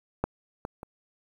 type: clicks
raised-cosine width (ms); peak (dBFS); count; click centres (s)
1; -11 / -19 / -25; 3; 0.24 / 0.651 / 0.831
effects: 8-bit